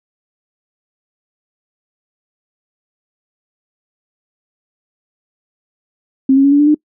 sine tone with pitch steps, 266.8 / 273.4 / 280.1 / 286.9 / 294 / 301.2 Hz, C4 / C#4 / C#4 / D4 / D4 / D4, +34 / -24 / +18 / -40 / +2 / +44 cents, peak -6 dBFS, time 6.29-6.746 s, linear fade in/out 5 ms, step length 76 ms, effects noise-tail reverb RT60 0.1 s tail -25 dB re dry

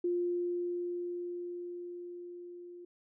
sine tone with level ramp, 351.3 Hz, F4, 10 cents sharp, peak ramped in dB -28 to -46 dBFS, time 0.04-2.85 s, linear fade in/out 5 ms, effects none

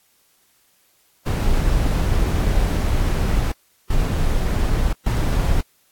brown noise bursts at uneven times, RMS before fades -18 dBFS, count 3, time 1.26-3.52 / 3.9-4.93 / 5.06-5.61 s, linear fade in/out 5 ms, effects white hiss -60 dBFS RMS until 5.91 s + AAC 64 kbps

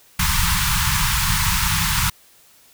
pink band-stop noise, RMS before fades -19 dBFS, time 0.19-2.1 s, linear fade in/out 5 ms, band 190 to 870 Hz, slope 96 dB/octave, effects white hiss -52 dBFS RMS until 2.73 s

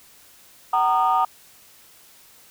sine tone cluster, 756 / 927 / 1225 Hz, F#5 / A#5 / D#6, +37 / -10 / -27 cents, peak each -20 dBFS, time 0.73-1.25 s, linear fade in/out 5 ms, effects tanh soft clip ceiling -10 dBFS + white hiss -51 dBFS RMS until 2.5 s

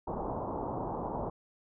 white low-pass noise, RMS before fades -36 dBFS, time 0.07-1.3 s, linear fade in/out 5 ms, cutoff 1000 Hz, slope 48 dB/octave, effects none

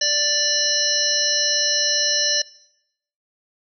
harmonic tone with a mistuned harmonic, 587.3 Hz, D5, in tune, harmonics 1 / 3 / 5 / 7 / 9 / 10, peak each -29 / -27 / -28 / -24 / -21 / -24 dBFS, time 0.01-2.42 s, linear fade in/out 5 ms, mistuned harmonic 9, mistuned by +31 cents, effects noise-tail reverb RT60 0.8 s tail -22 dB re dry

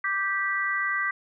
harmonic tone, 392 Hz, G4, in tune, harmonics 3 / 4 / 5, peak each -30 / -29 / -27 dBFS, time 0.04-1.11 s, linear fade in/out 5 ms, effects none

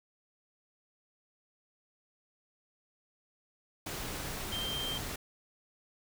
sine tone in noise, 3158 Hz, G7, 12 cents sharp, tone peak -35 dBFS, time 4.52-4.98 s, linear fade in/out 5 ms, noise pink, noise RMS -39 dBFS, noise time 3.86-5.16 s, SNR +1 dB, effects none

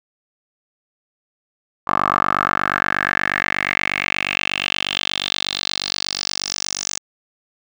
10% pulse tone with band-pass filter sweep, 48.39 Hz, G1, 22 cents flat, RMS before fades -22 dBFS, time 1.87-6.99 s, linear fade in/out 10 ms, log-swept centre 1100 to 6400 Hz, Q 4.5, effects none

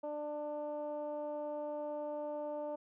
15% pulse tone with low-pass filter, 297 Hz, D4, 20 cents sharp, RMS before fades -40 dBFS, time 0.03-2.76 s, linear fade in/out 10 ms, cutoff 700 Hz, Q 7.9, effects none

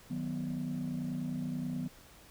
sine chord, B major, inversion first, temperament equal, 155.56 / 185 / 246.9 Hz, D#3 / F#3 / B3, 0 / 0 / 0 cents, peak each -37 / -38 / -35 dBFS, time 0.1-1.88 s, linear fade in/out 10 ms, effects tanh soft clip ceiling -29 dBFS + pink hiss -57 dBFS RMS until 2.3 s

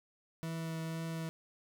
40% pulse tone with vibrato, 162.9 Hz, E3, 20 cents flat, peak -36 dBFS, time 0.43-1.29 s, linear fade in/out 0 ms, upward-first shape triangle, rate 2 Hz, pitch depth 11 cents each way, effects none

